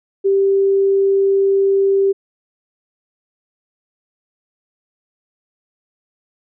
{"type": "tone", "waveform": "sine", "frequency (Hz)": 392, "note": "G4", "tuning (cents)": 0, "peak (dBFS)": -11, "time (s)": [0.24, 2.13], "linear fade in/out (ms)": 20, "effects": []}